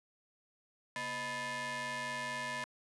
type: ring-modulated tone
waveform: sawtooth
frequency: 376.5 Hz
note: F#4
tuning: 30 cents sharp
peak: -30 dBFS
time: 0.96-2.64 s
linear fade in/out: 0 ms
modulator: 1370 Hz
effects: resampled to 24000 Hz